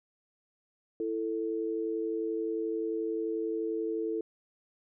sine tone pair together, 331.3 / 442.7 Hz, E4 / A4, +9 / +11 cents, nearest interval perfect fourth, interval 502 cents, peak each -33 / -32 dBFS, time 1-4.21 s, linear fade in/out 2 ms, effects none

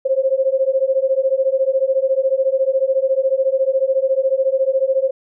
sine beating tone pair, 525 / 539 Hz, C5 / C#5, +6 / -49 cents, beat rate 14 Hz, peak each -17 dBFS, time 0.05-5.11 s, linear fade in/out 10 ms, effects none

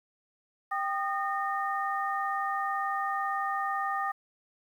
sine tone cluster, 786 / 1224 / 1837 Hz, G5 / D#6 / A#6, +4 / -29 / -26 cents, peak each -32 / -31 / -36 dBFS, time 0.71-4.12 s, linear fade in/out 10 ms, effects 10-bit

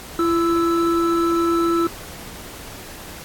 triangle tone pair together, 337.9 / 1318.5 Hz, E4 / E6, +43 / 0 cents, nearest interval 2 octaves, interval 2357 cents, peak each -15 / -20 dBFS, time 0.19-1.87 s, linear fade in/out 2 ms, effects pink hiss -37 dBFS RMS until 3.24 s + AAC 64 kbps

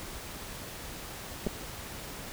clicks, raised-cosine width 2 ms, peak -17 dBFS, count 2, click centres 1.466 / 1.471 s, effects pink hiss -42 dBFS RMS until 2.32 s

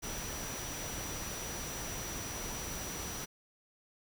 sine tone in noise, 5860 Hz, F#8, 18 cents flat, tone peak -44 dBFS, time 0.02-3.26 s, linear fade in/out 20 ms, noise pink, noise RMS -41 dBFS, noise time 0.02-3.26 s, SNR -6 dB, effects none

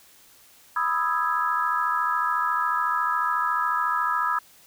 sine chord, E major seventh, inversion second, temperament equal, 987.8 / 1244.5 / 1318.5 / 1661.2 Hz, B5 / D#6 / E6 / G#6, 0 / 0 / 0 / 0 cents, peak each -27 / -26 / -27 / -29 dBFS, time 0.76-4.39 s, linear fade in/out 5 ms, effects white hiss -54 dBFS RMS until 4.66 s

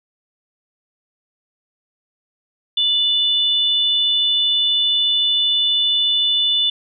sine tone pair together, 2941 / 3507 Hz, F#7 / A7, -11 / -6 cents, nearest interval minor third, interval 305 cents, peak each -21 / -15 dBFS, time 2.77-6.7 s, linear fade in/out 5 ms, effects none

